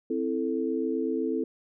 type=chord; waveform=sine; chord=A minor; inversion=first; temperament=equal; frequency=261.6 / 329.6 / 440 Hz; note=C4 / E4 / A4; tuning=0 / 0 / 0 cents; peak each=-30 / -30 / -30 dBFS; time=0.1-1.44 s; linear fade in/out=5 ms; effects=none